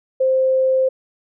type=tone; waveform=sine; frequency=523.3 Hz; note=C5; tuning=in tune; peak=-13 dBFS; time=0.2-0.89 s; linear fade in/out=10 ms; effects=none